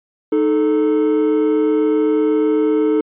triangle tone pair together, 308.9 / 436.9 Hz, D#4 / A4, -12 / -12 cents, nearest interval tritone, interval 600 cents, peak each -13 dBFS, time 0.32-3.01 s, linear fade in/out 5 ms, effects tanh soft clip ceiling -5 dBFS + resampled to 8000 Hz

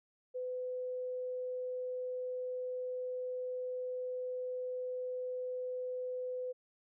sine tone, 504 Hz, B4, 35 cents sharp, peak -36 dBFS, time 0.34-6.53 s, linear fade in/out 20 ms, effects none

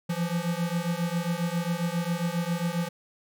square beating tone pair, 167.9 / 175.3 Hz, E3 / F3, +32 / +7 cents, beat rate 7.4 Hz, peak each -30 dBFS, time 0.09-2.89 s, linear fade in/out 10 ms, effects none

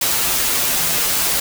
white noise with comb filter, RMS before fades -18 dBFS, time 0.01-1.4 s, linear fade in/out 5 ms, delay 9.6 ms, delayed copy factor -0.7, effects none

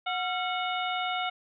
harmonic tone with a mistuned harmonic, 732 Hz, F#5, 19 cents flat, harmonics 1 / 2 / 3 / 4 / 5, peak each -31 / -34 / -36 / -37 / -38 dBFS, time 0.06-1.3 s, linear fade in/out 10 ms, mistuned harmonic 2, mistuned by -110 cents, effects none

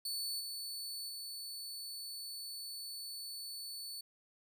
sawtooth tone with level steps, 4465 Hz, C#8, 12 cents sharp, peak -34 / -38 / -40 dBFS, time 0.05-4.01 s, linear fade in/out 5 ms, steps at 0.39 / 1.08 s, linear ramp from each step 20 ms, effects none

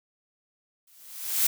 blue noise with exponential growth, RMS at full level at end -20 dBFS, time 0.87-1.47 s, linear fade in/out 5 ms, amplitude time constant 130 ms, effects none

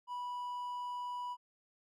triangle tone, 982 Hz, B5, 10 cents flat, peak -36 dBFS, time 0.07-1.37 s, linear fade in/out 50 ms, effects none

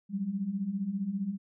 sine beating tone pair, 185 / 200 Hz, F#3 / G3, 0 / +35 cents, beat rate 15 Hz, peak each -36 / -31 dBFS, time 0.09-1.38 s, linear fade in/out 50 ms, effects none

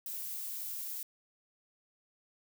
violet noise, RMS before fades -40 dBFS, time 0.06-1.03 s, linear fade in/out 2 ms, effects none

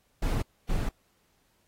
brown noise bursts at uneven times, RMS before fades -27 dBFS, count 2, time 0.22-0.42 / 0.69-0.89 s, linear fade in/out 5 ms, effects pink hiss -70 dBFS RMS until 1.67 s + AAC 48 kbps

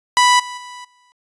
sawtooth tone with level steps, 987.8 Hz, B5, in tune, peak -6 / -24 / -29 / -49 dBFS, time 0.17-1.12 s, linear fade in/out 0 ms, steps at 0.39 / 0.57 / 0.84 s, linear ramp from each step 10 ms, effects resampled to 22050 Hz

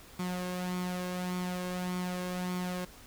sawtooth tone with flanger, 180.8 Hz, F#3, 40 cents flat, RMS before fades -35 dBFS, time 0.19-2.85 s, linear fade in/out 5 ms, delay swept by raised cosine 0.88 to 1.88 ms, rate 1.7 Hz, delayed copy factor +0.5, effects pink hiss -53 dBFS RMS until 3.06 s

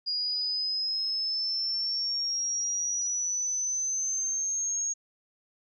sine exponential sweep, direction up, 4853 to 6590 Hz, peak -27 dBFS, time 0.06-4.94 s, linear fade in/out 20 ms, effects none

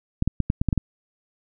clicks, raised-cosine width 5 ms, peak -8 dBFS, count 8, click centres 0.224 / 0.276 / 0.403 / 0.501 / 0.615 / 0.687 / 0.728 / 0.777 s, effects none

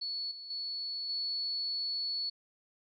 sine tone with level steps, 4414 Hz, C#8, 8 cents flat, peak -34 / -43 / -35 / -32 dBFS, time 0.01-2.3 s, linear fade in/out 10 ms, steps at 0.31 / 0.5 / 1.09 s, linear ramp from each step 5 ms, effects none

